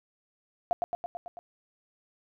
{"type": "tone with echo", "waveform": "sine", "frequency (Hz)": 698.5, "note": "F5", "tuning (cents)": 0, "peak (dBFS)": -22, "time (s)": [0.71, 0.73], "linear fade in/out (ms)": 0, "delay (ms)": 110, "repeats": 6, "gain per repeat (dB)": -3, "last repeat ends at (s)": 1.39, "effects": []}